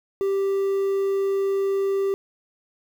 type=tone with quantisation; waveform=triangle; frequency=392 Hz; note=G4; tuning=in tune; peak=-18 dBFS; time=0.21-2.14 s; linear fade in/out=0 ms; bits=8; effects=none